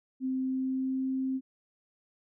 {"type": "tone with pitch glide", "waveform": "sine", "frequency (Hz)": [260.8, 263.2], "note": ["C4", "C4"], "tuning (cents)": [-5, 10], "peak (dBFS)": -28, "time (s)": [0.2, 1.41], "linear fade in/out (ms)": 50, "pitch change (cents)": 15, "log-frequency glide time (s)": [0.39, 1.06], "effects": []}